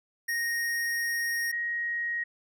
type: tone pair in turn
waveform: square / sine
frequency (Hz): 1864.7 / 1884.2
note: A#6 / A#6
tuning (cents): 0 / +18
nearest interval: unison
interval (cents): 18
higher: second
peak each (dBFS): -28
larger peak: neither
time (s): 0.28-1.52 / 1.52-2.24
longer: first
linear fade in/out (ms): 10
effects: none